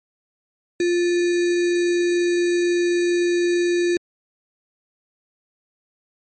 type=tone with sample-and-hold; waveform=sine; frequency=349 Hz; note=F4; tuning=1 cent flat; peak=-16 dBFS; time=0.8-3.97 s; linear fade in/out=2 ms; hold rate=2100 Hz; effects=MP3 32 kbps